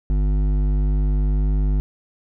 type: tone with hard clipping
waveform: sine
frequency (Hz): 50.1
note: G1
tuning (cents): +38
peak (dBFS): -18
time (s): 0.1-1.8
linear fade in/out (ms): 0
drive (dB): 11
effects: none